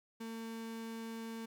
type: tone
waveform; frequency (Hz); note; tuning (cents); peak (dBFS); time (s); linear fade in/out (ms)
35% pulse; 226.3; A3; +49; -40; 0.2-1.46; 10
effects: none